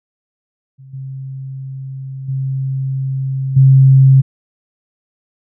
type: tone with level steps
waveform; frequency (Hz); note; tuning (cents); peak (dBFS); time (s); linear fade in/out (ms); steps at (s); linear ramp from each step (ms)
sine; 133.8; C3; +39; -35 / -24 / -16 / -4; 0.78-4.22; 20; 0.93 / 2.28 / 3.56; 10
effects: none